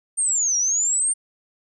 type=linear two-way sweep; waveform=sine; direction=down then up; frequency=8870 to 5640 to 8870 Hz; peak=-18 dBFS; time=0.17-1.14 s; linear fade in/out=20 ms; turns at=0.57 s; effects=none